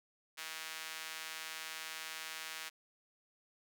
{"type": "tone with high-pass filter", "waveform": "sawtooth", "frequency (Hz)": 160, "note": "D#3", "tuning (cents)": 49, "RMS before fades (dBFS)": -45, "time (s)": [0.37, 2.7], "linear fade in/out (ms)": 20, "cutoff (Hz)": 1900, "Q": 0.88, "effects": []}